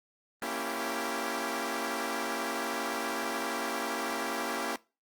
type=chord; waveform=10% pulse; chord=A# diminished seventh; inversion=none; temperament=equal with one note detuned; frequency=233.1 / 277.2 / 334 / 392 Hz; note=A#3 / C#4 / E4 / G4; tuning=0 / 0 / +23 / 0 cents; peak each=-29 dBFS; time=0.42-4.76 s; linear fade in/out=2 ms; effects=noise-tail reverb RT60 0.3 s tail -22 dB re dry + Opus 24 kbps